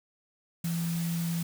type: tone in noise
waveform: sine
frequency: 168.3 Hz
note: E3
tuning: 36 cents sharp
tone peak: -28 dBFS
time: 0.64-1.43 s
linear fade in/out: 5 ms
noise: white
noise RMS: -41 dBFS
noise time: 0.64-1.43 s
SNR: +10 dB
effects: none